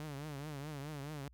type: tone with vibrato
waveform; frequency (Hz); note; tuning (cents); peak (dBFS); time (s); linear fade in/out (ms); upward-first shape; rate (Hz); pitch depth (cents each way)
sawtooth; 145.9; D3; -11; -38; 0-1.28; 0; triangle; 4.7; 140
effects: added 60 Hz sine -59 dBFS peak until 1.33 s